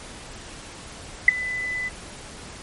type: tone with ADSR envelope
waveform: sine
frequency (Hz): 2000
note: B6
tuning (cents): +21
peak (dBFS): -4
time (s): 1.28-1.9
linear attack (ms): 4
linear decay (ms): 12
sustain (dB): -21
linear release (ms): 30
effects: pink hiss -40 dBFS RMS until 2.62 s + MP3 48 kbps